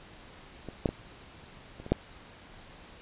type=clicks; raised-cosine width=2 ms; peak=-25 / -11 / -19 / -30 / -27 / -9 dBFS; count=6; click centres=0.687 / 0.858 / 0.89 / 1.8 / 1.864 / 1.92 s; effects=pink hiss -51 dBFS RMS until 3.01 s + resampled to 8000 Hz